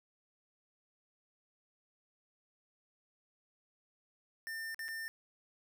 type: tone with dropouts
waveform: square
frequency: 1800 Hz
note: A6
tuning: 39 cents sharp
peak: -40 dBFS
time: 4.47-5.08 s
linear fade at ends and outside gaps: 0 ms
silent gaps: 4.745-4.792 / 4.882-4.887 s
effects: none